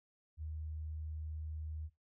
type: tone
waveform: sine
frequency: 77.78 Hz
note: D#2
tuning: in tune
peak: -40 dBFS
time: 0.37-1.9 s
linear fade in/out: 50 ms
effects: noise-tail reverb RT60 0.2 s tail -18 dB re dry